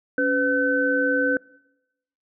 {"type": "tone cluster", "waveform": "sine", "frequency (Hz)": [280.3, 505, 1521], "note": ["C#4", "B4", "F#6"], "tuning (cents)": [19, 39, 47], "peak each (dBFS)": [-24, -23, -22], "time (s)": [0.18, 1.37], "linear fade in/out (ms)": 2, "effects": ["noise-tail reverb RT60 0.9 s tail -24 dB re dry"]}